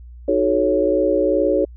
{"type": "chord", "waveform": "sine", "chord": "D# half-diminished seventh", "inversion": "none", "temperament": "equal with one note detuned", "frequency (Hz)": [311.1, 370, 432.4, 554.4], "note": ["D#4", "F#4", "A4", "C#5"], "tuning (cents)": [0, 0, -30, 0], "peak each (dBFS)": [-21, -21, -21, -18], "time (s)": [0.28, 1.65], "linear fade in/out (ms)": 5, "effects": ["added 60 Hz sine -36 dBFS peak until 1.76 s"]}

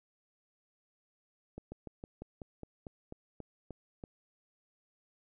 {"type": "slowing click train", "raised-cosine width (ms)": 2, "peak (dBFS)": -30, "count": 12, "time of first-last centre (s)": [1.58, 4.038], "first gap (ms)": 140, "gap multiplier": 1.09, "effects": []}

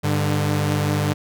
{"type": "tone pair together", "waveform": "sawtooth", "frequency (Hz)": [100.5, 148.22], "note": ["G2", "D3"], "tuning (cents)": [44, 16], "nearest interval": "perfect fifth", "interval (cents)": 672, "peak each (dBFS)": [-18, -17], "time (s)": [0.03, 1.14], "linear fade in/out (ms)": 20, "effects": []}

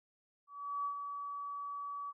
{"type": "tone with ADSR envelope", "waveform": "sine", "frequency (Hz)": 1142, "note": "D6", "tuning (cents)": -49, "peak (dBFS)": -33, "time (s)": [0.47, 2.13], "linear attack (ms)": 380, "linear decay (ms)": 91, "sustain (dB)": -6, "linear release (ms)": 37, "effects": []}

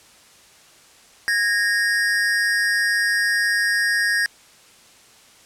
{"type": "tone pair together", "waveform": "square", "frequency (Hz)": [1649, 1850.9], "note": ["G#6", "A#6"], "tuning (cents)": [-13, -13], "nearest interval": "major second", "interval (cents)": 200, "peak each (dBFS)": -21, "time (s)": [1.28, 4.26], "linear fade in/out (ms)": 0, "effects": ["white hiss -50 dBFS RMS until 5.45 s", "low-pass 9000 Hz 12 dB/octave"]}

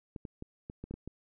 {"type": "clicks", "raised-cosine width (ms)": 3, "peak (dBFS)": -28, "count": 8, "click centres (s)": [0.162, 0.252, 0.424, 0.699, 0.84, 0.91, 0.94, 1.076], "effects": []}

